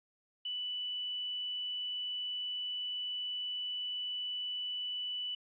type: tone with quantisation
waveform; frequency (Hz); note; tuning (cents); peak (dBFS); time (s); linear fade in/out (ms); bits
sine; 2973; F#7; +8; -35; 0.45-5.35; 5; 10
effects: resampled to 8000 Hz